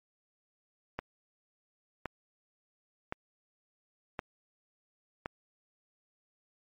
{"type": "click train", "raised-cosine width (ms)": 0.5, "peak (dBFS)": -19, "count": 5, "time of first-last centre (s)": [0.99, 5.259], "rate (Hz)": 0.937, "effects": ["MP3 64 kbps"]}